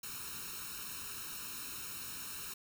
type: noise with comb filter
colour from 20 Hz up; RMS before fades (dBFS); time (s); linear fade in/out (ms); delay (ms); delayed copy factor
white; -44; 0.03-2.54; 5; 0.74; +0.95
effects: none